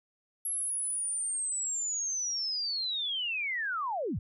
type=linear sweep; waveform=sine; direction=down; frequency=11270 to 58.27 Hz; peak=-30 dBFS; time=0.45-4.19 s; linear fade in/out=5 ms; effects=none